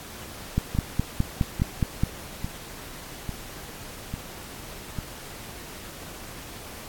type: two click trains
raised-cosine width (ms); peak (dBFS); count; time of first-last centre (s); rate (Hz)
5; -9 / -17; 8 / 6; 0.58-2.035 / 0.75-4.987; 4.81 / 1.18
effects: pink hiss -41 dBFS RMS until 6.88 s + AAC 64 kbps